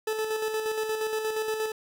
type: tone with tremolo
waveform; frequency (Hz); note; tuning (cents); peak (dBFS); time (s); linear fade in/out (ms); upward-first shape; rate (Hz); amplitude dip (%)
40% pulse; 435.9; A4; -16; -25; 0.07-1.72; 5; square; 8.5; 40
effects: none